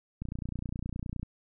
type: click train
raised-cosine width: 5 ms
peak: -23 dBFS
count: 31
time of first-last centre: 0.22-1.23 s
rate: 29.7 Hz
effects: none